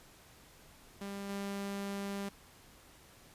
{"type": "tone with level steps", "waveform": "sawtooth", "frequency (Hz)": 199.1, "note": "G3", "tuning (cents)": 27, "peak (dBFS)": [-36, -33], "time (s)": [1.01, 2.29], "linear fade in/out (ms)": 5, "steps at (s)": 1.29, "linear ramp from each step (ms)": 5, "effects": ["pink hiss -59 dBFS RMS until 3.34 s", "resampled to 32000 Hz"]}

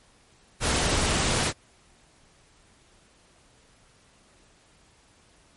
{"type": "noise", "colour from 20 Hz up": "pink", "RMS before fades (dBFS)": -24, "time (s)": [0.6, 1.53], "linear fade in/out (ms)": 50, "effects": ["pink hiss -59 dBFS RMS until 5.56 s", "MP3 48 kbps"]}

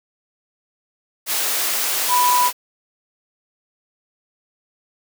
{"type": "tone in noise", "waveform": "sine", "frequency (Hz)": 987.8, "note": "B5", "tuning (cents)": 0, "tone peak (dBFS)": -14, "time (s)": [2.08, 2.51], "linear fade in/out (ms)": 50, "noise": "white", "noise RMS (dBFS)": -21, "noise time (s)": [1.26, 2.53], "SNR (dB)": 4, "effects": ["high-pass 400 Hz 12 dB/octave"]}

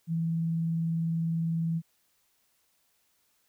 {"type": "tone with vibrato", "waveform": "sine", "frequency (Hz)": 164.81, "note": "E3", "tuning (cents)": 0, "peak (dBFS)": -26, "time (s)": [0.07, 1.82], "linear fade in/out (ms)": 50, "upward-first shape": "square", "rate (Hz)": 20, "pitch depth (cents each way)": 18, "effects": ["white hiss -71 dBFS RMS until 3.48 s"]}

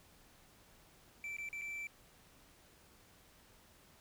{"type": "tone with dropouts", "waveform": "triangle", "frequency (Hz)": 2333, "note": "D7", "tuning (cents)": -12, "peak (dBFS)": -39, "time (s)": [1.24, 1.87], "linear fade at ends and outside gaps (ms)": 1, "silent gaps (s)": [[1.367, 1.384], [1.489, 1.529], [1.613, 1.618]], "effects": ["pink hiss -64 dBFS RMS until 4 s"]}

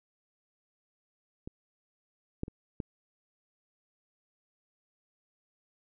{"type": "clicks", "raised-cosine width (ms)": 3, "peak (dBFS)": [-27, -19, -29, -21], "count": 4, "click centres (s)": [1.475, 2.434, 2.481, 2.802], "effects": []}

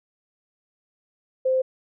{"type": "tone", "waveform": "sine", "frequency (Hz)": 520, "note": "C5", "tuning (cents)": -11, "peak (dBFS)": -18, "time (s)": [1.45, 1.62], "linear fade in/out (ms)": 10, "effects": []}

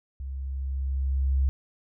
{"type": "tone with level ramp", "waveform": "sine", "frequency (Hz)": 67.1, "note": "C2", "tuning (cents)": 44, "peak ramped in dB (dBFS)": [-32, -19], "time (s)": [0.2, 1.49], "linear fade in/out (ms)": 0, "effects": []}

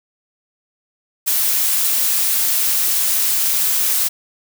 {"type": "noise", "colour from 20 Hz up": "blue", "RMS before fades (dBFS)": -17, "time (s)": [1.26, 4.09], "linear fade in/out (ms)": 20, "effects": []}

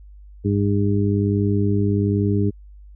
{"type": "harmonic tone", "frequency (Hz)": 101.2, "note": "G#2", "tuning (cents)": -44, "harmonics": [1, 2, 3, 4], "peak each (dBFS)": [-19, -22, -24, -25], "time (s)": [0.44, 2.51], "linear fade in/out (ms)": 20, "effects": ["added 50 Hz sine -40 dBFS peak until 2.95 s"]}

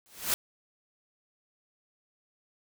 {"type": "noise with exponential growth", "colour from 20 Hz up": "white", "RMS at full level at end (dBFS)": -24, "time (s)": [0.06, 0.34], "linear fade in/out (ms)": 0, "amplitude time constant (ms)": 60, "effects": []}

